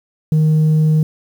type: tone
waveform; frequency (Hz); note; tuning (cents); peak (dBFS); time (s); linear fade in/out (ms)
sine; 155.56; D#3; 0; -7; 0.32-1.03; 2
effects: tanh soft clip ceiling -9 dBFS + 7-bit

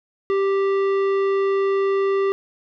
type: tone with tanh clipping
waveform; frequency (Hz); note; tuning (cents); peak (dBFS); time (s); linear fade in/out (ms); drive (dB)
sine; 392; G4; 0; -19; 0.3-2.32; 0; 13
effects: none

